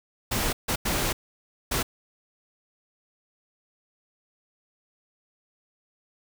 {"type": "noise bursts at uneven times", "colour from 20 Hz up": "pink", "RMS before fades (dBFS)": -26, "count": 4, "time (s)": [[0.31, 0.53], [0.68, 0.76], [0.85, 1.13], [1.71, 1.83]], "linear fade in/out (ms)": 10, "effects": []}